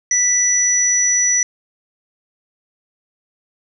sine tone pair together, 1975.5 / 5898 Hz, B6 / F#8, 0 / -6 cents, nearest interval octave + perfect fifth, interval 1894 cents, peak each -22 / -13 dBFS, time 0.11-1.43 s, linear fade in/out 2 ms, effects none

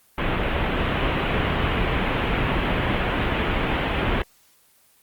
pink low-pass noise, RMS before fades -23 dBFS, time 0.18-4.22 s, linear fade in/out 2 ms, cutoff 3200 Hz, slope 48 dB/octave, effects white hiss -58 dBFS RMS until 5.02 s + Opus 24 kbps

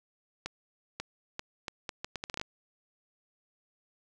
accelerating click train, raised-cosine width 0.2 ms, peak -18 dBFS, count 13, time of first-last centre 0.46-2.414 s, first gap 540 ms, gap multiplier 0.73, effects none

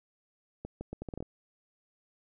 accelerating click train, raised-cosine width 2 ms, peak -25 dBFS, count 9, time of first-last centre 0.65-1.226 s, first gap 160 ms, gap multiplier 0.75, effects none

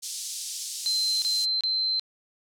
pink band-pass noise, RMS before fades -35 dBFS, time 0.02-1.46 s, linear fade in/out 20 ms, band 4400 to 10000 Hz, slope 24 dB/octave
sine tone bursts, 4100 Hz, C8, 36 cents flat, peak -23 dBFS, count 3, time 0.86-1.996 s, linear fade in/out 0 ms, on 360 ms, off 28 ms
effects none

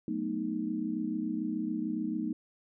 sine chord, B dominant seventh, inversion second, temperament equal, 185 / 220 / 246.9 / 311.1 Hz, F#3 / A3 / B3 / D#4, 0 / 0 / 0 / 0 cents, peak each -40 / -35 / -37 / -34 dBFS, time 0.08-2.33 s, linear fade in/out 2 ms, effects none

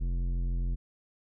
sine tone with tanh clipping, 43.65 Hz, F1, in tune, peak -29 dBFS, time 0-0.76 s, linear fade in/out 20 ms, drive 12 dB, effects none

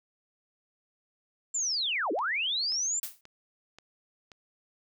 sine linear two-way sweep, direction down then up, 7440 to 276.2 to 7440 Hz, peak -27 dBFS, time 1.54-3 s, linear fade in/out 10 ms, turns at 2.12 s
click train, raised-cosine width 0.2 ms, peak -31 dBFS, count 5, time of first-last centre 2.19-4.318 s, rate 1.88 Hz
blue noise with exponential decay, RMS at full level -31 dBFS, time 3.03-3.21 s, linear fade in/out 2 ms, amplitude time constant 38 ms
effects none

